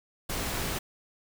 pink noise, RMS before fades -32 dBFS, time 0.29-0.79 s, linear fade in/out 10 ms, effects none

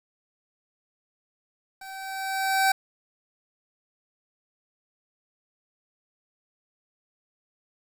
25% pulse tone with level ramp, 771 Hz, G5, 29 cents flat, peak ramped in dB -36 to -14 dBFS, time 1.81-2.72 s, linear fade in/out 5 ms, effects 9-bit

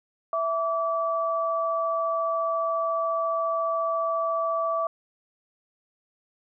sine tone pair together, 659.3 / 1155 Hz, E5 / D6, 0 / -29 cents, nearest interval minor seventh, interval 971 cents, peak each -26 dBFS, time 0.33-4.87 s, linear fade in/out 2 ms, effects none

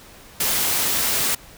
white noise, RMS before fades -21 dBFS, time 0.4-1.35 s, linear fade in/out 5 ms, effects pink hiss -45 dBFS RMS until 1.57 s

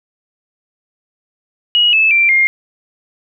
sine tone with pitch steps, 2900 / 2614 / 2356 / 2123 Hz, F#7 / E7 / D7 / C7, -35 / -15 / +5 / +25 cents, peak -8 dBFS, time 1.75-2.47 s, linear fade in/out 0 ms, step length 180 ms, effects none

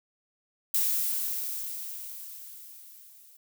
violet noise with level ramp, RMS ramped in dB -25 to -55 dBFS, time 0.74-3.37 s, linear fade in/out 5 ms, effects none

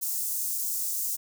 white high-pass noise, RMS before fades -30 dBFS, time 0.01-1.17 s, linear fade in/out 20 ms, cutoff 6400 Hz, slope 24 dB/octave, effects none

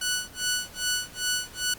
10% pulse tone with tremolo, 1480 Hz, F#6, in tune, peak -15 dBFS, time 0.01-1.74 s, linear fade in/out 5 ms, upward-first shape sine, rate 2.5 Hz, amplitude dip 100%, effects pink hiss -47 dBFS RMS until 1.78 s + Opus 32 kbps

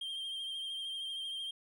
triangle tone with vibrato, 3183 Hz, G7, 26 cents sharp, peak -36 dBFS, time 0.01-1.51 s, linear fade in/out 5 ms, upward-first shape sine, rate 13 Hz, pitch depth 30 cents each way, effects none

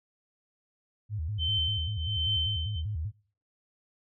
sine tone with vibrato, 90.8 Hz, F#2, 32 cents flat, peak -30 dBFS, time 1.09-3.12 s, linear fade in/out 50 ms, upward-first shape square, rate 5.1 Hz, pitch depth 260 cents each way
sine tone with tremolo, 3088 Hz, G7, 27 cents flat, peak -24 dBFS, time 1.38-2.83 s, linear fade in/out 50 ms, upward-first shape triangle, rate 1.3 Hz, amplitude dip 90%
effects noise-tail reverb RT60 0.4 s tail -21 dB re dry

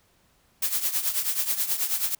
blue noise with tremolo, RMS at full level -23 dBFS, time 0.62-2.15 s, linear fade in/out 5 ms, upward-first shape triangle, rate 9.3 Hz, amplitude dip 80%, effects pink hiss -64 dBFS RMS until 2.19 s

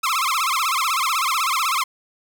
sawtooth tone with vibrato, 1174.7 Hz, D6, in tune, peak -15 dBFS, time 0.03-1.84 s, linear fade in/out 10 ms, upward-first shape sine, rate 16 Hz, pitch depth 230 cents each way, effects none

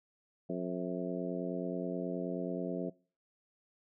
harmonic tone with a mistuned harmonic, 89.4 Hz, F2, 41 cents sharp, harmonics 2 / 3 / 4 / 5 / 6 / 7, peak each -38 / -40 / -41 / -42 / -43 / -43 dBFS, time 0.49-2.9 s, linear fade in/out 10 ms, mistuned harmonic 7, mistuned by +73 cents, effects noise-tail reverb RT60 0.4 s tail -23 dB re dry

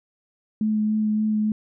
sine tone with vibrato, 214.5 Hz, A3, 44 cents flat, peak -19 dBFS, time 0.61-1.52 s, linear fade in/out 2 ms, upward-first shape sine, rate 3.5 Hz, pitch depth 12 cents each way, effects none

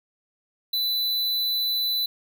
square tone, 3993 Hz, B7, 18 cents sharp, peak -23 dBFS, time 0.73-2.06 s, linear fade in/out 5 ms, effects none

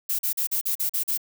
violet noise bursts, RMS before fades -25 dBFS, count 8, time 0.09-1.177 s, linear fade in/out 10 ms, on 100 ms, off 41 ms, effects none

